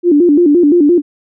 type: tone with vibrato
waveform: sine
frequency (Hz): 319.3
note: D#4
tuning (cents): +45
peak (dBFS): -5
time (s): 0.03-1.02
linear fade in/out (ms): 50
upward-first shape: square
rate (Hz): 5.8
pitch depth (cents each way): 160
effects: none